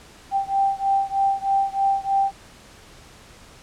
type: beating tone pair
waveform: sine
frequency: 784 / 787.2 Hz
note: G5 / G5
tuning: 0 / +7 cents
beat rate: 3.2 Hz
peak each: -21 / -22 dBFS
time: 0.31-2.32 s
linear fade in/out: 50 ms
effects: pink hiss -47 dBFS RMS until 3.62 s + low-pass 9000 Hz 12 dB/octave